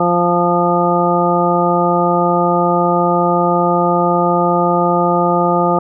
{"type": "harmonic tone", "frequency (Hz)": 174.61, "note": "F3", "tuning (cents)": 0, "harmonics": [1, 2, 3, 4, 5, 7], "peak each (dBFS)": [-18, -18, -18, -18, -18, -18], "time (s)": [0, 5.79], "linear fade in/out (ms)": 5, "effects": []}